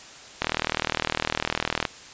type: click train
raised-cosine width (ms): 0.3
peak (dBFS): -6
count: 58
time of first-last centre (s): 0.42-1.852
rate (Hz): 39.8
effects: white hiss -44 dBFS RMS until 2.13 s + resampled to 16000 Hz